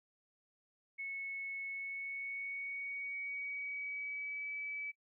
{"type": "tone with pitch glide", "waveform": "sine", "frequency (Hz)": [2200, 2295], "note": ["C#7", "D7"], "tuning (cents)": [-14, -40], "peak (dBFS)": -39, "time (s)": [0.98, 4.92], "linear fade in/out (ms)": 20, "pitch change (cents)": 74, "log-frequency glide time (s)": [1.69, 4.52], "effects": ["noise-tail reverb RT60 0.1 s tail -20 dB re dry"]}